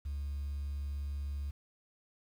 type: tone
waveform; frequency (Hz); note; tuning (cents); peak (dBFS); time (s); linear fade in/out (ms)
sine; 71.1; C#2; +45; -33; 0.05-1.51; 10
effects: tanh soft clip ceiling -33 dBFS + 10-bit